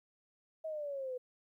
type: exponential sweep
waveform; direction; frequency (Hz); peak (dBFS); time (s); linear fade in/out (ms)
sine; down; 645 to 495.8; -37; 0.64-1.18; 10
effects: 13-bit